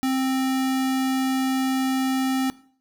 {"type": "tone", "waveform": "square", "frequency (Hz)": 263, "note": "C4", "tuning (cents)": 9, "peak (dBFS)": -21, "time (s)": [0.03, 2.5], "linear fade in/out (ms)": 0, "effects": ["noise-tail reverb RT60 0.5 s tail -19 dB re dry"]}